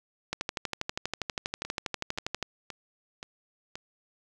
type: two click trains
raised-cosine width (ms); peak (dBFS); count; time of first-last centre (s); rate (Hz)
0.2; -13 / -21; 27 / 5; 0.33-2.427 / 1.65-3.755; 12.4 / 1.9
effects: none